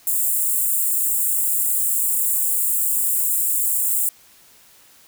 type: high-pass noise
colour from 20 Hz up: white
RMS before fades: -20 dBFS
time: 0.07-4.09 s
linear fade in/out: 2 ms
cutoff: 7300 Hz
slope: 96 dB/octave
effects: white hiss -51 dBFS RMS until 5.07 s